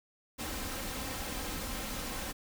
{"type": "noise with comb filter", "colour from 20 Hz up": "pink", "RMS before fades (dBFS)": -38, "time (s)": [0.38, 2.33], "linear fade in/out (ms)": 20, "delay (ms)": 3.8, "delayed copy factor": 0.5, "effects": []}